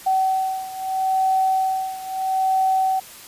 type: beating tone pair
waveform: sine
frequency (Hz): 760 / 760.77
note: F#5 / F#5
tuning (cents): +46 / +48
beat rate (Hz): 0.77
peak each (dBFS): -20 / -23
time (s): 0.06-3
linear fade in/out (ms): 10
effects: white hiss -41 dBFS RMS until 3.27 s + resampled to 32000 Hz